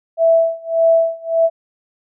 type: tone with tremolo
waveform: sine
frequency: 659.3 Hz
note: E5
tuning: in tune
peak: -8 dBFS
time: 0.17-1.5 s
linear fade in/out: 50 ms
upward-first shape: sine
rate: 1.7 Hz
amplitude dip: 95%
effects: none